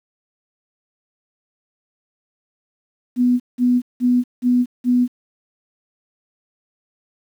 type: tone bursts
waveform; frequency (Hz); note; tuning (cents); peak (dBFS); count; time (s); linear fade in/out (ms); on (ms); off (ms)
sine; 246.9; B3; 0; -12; 5; 3.16-5.08; 50; 240; 180
effects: 8-bit